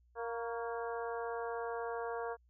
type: harmonic tone with a mistuned harmonic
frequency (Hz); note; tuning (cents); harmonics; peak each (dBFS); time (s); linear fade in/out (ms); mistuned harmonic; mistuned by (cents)
233.1; A#3; 0; 2 / 3 / 4 / 5 / 6 / 7; -39 / -43 / -45 / -47 / -49 / -50; 0.15-2.37; 50; 5; -55
effects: added 60 Hz sine -65 dBFS peak until 2.49 s